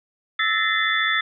sine tone cluster, 1314 / 1745 / 1839 / 2046 / 3478 Hz, E6 / A6 / A#6 / C7 / A7, -6 / -15 / -24 / -39 / -21 cents, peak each -25 dBFS, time 0.39-1.21 s, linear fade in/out 5 ms, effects none

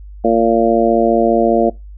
harmonic tone, 114.8 Hz, A#2, 26 cents flat, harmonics 2 / 3 / 4 / 5 / 6, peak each -16 / -16 / -16 / -16 / -16 dBFS, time 0.24-1.7 s, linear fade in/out 10 ms, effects noise-tail reverb RT60 0.2 s tail -21 dB re dry + added 50 Hz sine -31 dBFS peak until 1.97 s

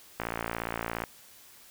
click train, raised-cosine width 0.5 ms, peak -16 dBFS, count 49, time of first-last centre 0.2-1.038 s, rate 57.3 Hz, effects white hiss -54 dBFS RMS until 1.7 s

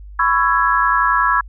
sine chord, C# minor seventh, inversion third, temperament just, 997.9 / 1108.7 / 1330.5 / 1663.1 Hz, B5 / C#6 / E6 / G#6, +18 / 0 / +16 / +2 cents, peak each -18 dBFS, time 0.19-1.41 s, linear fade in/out 5 ms, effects added 50 Hz sine -33 dBFS peak until 1.48 s

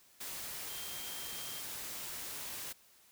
sine tone in noise, 3181 Hz, G7, 25 cents sharp, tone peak -49 dBFS, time 0.69-1.61 s, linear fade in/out 10 ms, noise white, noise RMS -43 dBFS, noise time 0.2-2.73 s, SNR -9 dB, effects white hiss -64 dBFS RMS until 3.11 s

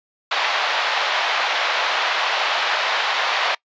pink band-pass noise, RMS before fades -21 dBFS, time 0.31-3.55 s, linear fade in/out 5 ms, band 680 to 4100 Hz, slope 24 dB/octave, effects noise-tail reverb RT60 0.1 s tail -24 dB re dry + resampled to 16000 Hz

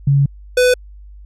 sine / square tone pair in turn, 140 / 498.9 Hz, C#3 / B4, +18 / +17 cents, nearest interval octave + minor seventh, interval 2199 cents, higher second, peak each -9 / -10 dBFS, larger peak first, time 0.07-0.26 / 0.57-0.74 s, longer first, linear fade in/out 5 ms, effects added 50 Hz sine -35 dBFS peak until 1.25 s + low-pass 11000 Hz 12 dB/octave

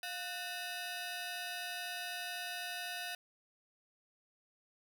15% pulse ring-modulated tone, 1098 Hz, C#6, 17 cents flat, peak -30 dBFS, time 0.03-3.15 s, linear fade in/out 2 ms, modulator 392 Hz, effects none

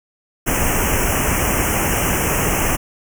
pink band-stop noise, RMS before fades -18 dBFS, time 0.46-2.77 s, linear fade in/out 20 ms, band 3000 to 5600 Hz, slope 96 dB/octave, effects none

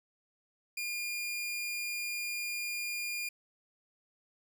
sawtooth tone, 2416 Hz, D7, 48 cents sharp, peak -31 dBFS, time 0.77-3.29 s, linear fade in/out 5 ms, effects none

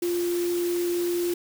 sine tone in noise, 349.2 Hz, F4, in tune, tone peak -23 dBFS, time 0.02-1.34 s, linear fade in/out 5 ms, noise white, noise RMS -37 dBFS, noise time 0.02-1.34 s, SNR +11 dB, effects none

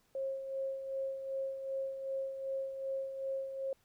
sine tone with tremolo, 538 Hz, C5, 48 cents sharp, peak -33 dBFS, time 0.15-3.73 s, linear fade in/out 2 ms, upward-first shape sine, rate 2.6 Hz, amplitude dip 55%, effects pink hiss -72 dBFS RMS until 3.84 s

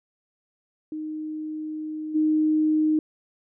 sine tone with level steps, 309.5 Hz, D#4, 9 cents flat, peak -29 / -18 dBFS, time 0.92-2.99 s, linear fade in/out 2 ms, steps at 2.14 s, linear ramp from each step 20 ms, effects none

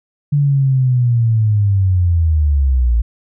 sine linear sweep, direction down, 146.3 to 55.5 Hz, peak -10 dBFS, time 0.32-3.02 s, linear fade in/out 10 ms, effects none

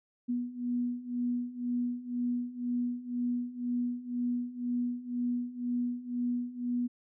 sine beating tone pair, 242.6 / 244.6 Hz, B3 / B3, -31 / -16 cents, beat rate 2 Hz, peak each -35 / -32 dBFS, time 0.28-6.88 s, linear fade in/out 20 ms, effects none

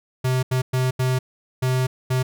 square tone bursts at uneven times, 128.7 Hz, C3, 28 cents flat, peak -19 dBFS, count 6, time 0.24-0.43 / 0.51-0.62 / 0.73-0.91 / 0.99-1.19 / 1.62-1.87 / 2.1-2.23 s, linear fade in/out 10 ms, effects none

